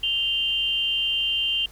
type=tone pair together; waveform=sine; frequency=2800 / 3128 Hz; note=F7 / G7; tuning=+4 / -4 cents; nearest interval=major second; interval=192 cents; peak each=-24 dBFS; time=0.03-1.66 s; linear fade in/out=5 ms; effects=added 50 Hz sine -47 dBFS peak until 1.71 s + pink hiss -51 dBFS RMS until 1.71 s